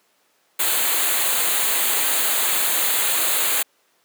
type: band-stop noise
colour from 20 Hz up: white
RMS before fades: -20 dBFS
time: 0.59-3.63 s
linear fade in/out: 10 ms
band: 4500 to 6500 Hz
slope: 96 dB/octave
effects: pink hiss -62 dBFS RMS until 4.04 s + high-pass 400 Hz 12 dB/octave